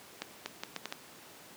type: accelerating click train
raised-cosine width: 0.2 ms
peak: -18 dBFS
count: 6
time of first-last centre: 0.22-0.925 s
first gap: 240 ms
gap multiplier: 0.73
effects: pink hiss -52 dBFS RMS until 1.56 s + high-pass 200 Hz 12 dB/octave